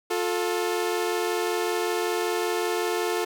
sawtooth tone pair together, 354.7 / 440 Hz, F4 / A4, +27 / 0 cents, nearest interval major third, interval 373 cents, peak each -23 dBFS, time 0.1-3.25 s, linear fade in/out 10 ms, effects none

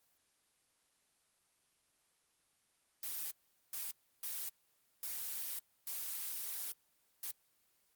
blue noise bursts at uneven times, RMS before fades -41 dBFS, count 6, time 3.03-3.31 / 3.73-3.91 / 4.23-4.49 / 5.03-5.59 / 5.87-6.72 / 7.23-7.31 s, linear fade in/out 2 ms, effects white hiss -75 dBFS RMS until 7.95 s + Opus 24 kbps

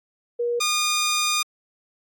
sine / 10% pulse tone pair in turn, 477.4 / 1219.1 Hz, A#4 / D#6, +41 / -36 cents, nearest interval octave + major third, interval 1623 cents, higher second, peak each -21 / -12 dBFS, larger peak second, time 0.39-0.6 / 0.6-1.43 s, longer second, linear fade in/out 10 ms, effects AAC 64 kbps

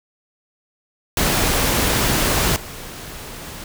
pink noise with level steps, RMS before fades -18 / -34 dBFS, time 1.17-3.64 s, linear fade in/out 2 ms, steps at 2.56 s, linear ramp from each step 2 ms, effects none

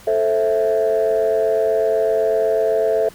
sine chord, A minor, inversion none, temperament just, 440 / 528 / 660 Hz, A4 / C5 / E5, 0 / +16 / +2 cents, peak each -17 / -21 / -17 dBFS, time 0.07-3.09 s, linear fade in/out 5 ms, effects tanh soft clip ceiling -9 dBFS + pink hiss -44 dBFS RMS until 3.14 s

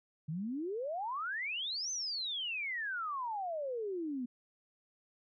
sine exponential two-way sweep, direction up then down, 146.83 to 6272 to 237.4 Hz, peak -35 dBFS, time 0.28-4.26 s, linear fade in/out 10 ms, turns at 1.91 s, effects none

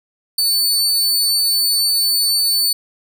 sawtooth tone, 4498 Hz, C#8, 24 cents sharp, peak -11 dBFS, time 0.38-2.73 s, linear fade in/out 5 ms, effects none

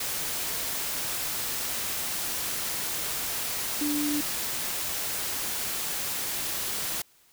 sine tone in noise, 294.1 Hz, D4, 3 cents sharp, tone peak -26 dBFS, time 3.81-4.21 s, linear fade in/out 5 ms, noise white, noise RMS -31 dBFS, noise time 0-7.02 s, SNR +2 dB, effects white hiss -61 dBFS RMS until 7.32 s

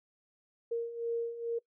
sine beating tone pair, 463.9 / 466.2 Hz, A#4 / A#4, -8 / 0 cents, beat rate 2.3 Hz, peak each -38 / -33 dBFS, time 0.71-1.59 s, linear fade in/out 10 ms, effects noise-tail reverb RT60 0.1 s tail -22 dB re dry

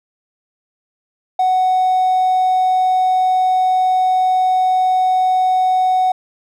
triangle tone with hard clipping, 743 Hz, F#5, 7 cents sharp, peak -12 dBFS, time 1.39-6.12 s, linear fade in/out 5 ms, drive 4 dB, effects none

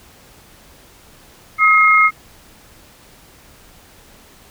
sine tone pair together, 1271 / 2141 Hz, D#6 / C7, +36 / +39 cents, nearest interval major sixth, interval 903 cents, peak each -11 dBFS, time 1.58-2.11 s, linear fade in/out 50 ms, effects pink hiss -46 dBFS RMS until 4.5 s

